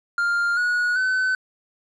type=tone with pitch steps; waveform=triangle; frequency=1400 / 1456.9 / 1516.2 Hz; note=F6 / F#6 / F#6; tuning=+4 / -27 / +42 cents; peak=-17 dBFS; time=0.18-1.35 s; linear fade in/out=2 ms; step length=390 ms; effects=resampled to 22050 Hz